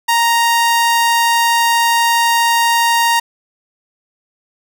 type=tone; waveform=sawtooth; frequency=932.3 Hz; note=A#5; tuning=in tune; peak=-7 dBFS; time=0.08-3.2 s; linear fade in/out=10 ms; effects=none